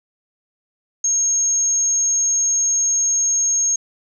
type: tone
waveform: sine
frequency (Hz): 6510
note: G#8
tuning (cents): -36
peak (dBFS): -15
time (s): 1.04-3.76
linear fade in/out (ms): 5
effects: none